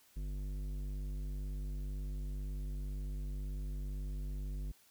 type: tone with tanh clipping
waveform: sine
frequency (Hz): 49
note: G1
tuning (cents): 0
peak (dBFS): -39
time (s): 0.16-4.72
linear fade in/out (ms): 10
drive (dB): 13
effects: white hiss -66 dBFS RMS until 4.9 s